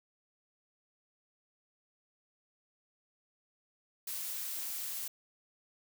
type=noise; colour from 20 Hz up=blue; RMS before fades=-39 dBFS; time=4.07-5.08 s; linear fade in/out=5 ms; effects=none